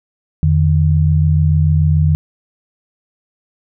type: tone pair together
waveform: sine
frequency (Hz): 85.59 / 152.5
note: F2 / D#3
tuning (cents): -34 / -34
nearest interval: minor seventh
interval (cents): 1000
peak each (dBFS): -12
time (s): 0.43-2.15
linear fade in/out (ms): 0
effects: none